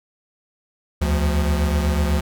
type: tone cluster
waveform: square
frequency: 72.7 / 80.7 / 174 Hz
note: D2 / E2 / F3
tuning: -17 / -36 / -6 cents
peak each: -19 / -28 / -26 dBFS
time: 1.01-2.21 s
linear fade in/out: 10 ms
effects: none